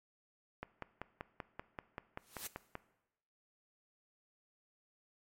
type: click train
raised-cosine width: 0.5 ms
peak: -26 dBFS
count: 12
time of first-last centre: 0.63-2.754 s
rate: 5.18 Hz
type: noise with exponential growth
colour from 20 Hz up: white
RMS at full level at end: -40 dBFS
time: 2.18-2.47 s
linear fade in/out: 5 ms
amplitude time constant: 61 ms
effects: noise-tail reverb RT60 0.9 s tail -17 dB re dry + MP3 64 kbps